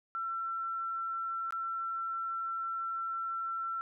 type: tone with dropouts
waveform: sine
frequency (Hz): 1347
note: E6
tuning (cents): +37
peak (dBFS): -33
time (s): 0.15-3.81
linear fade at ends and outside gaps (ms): 0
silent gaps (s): 1.507-1.524
effects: none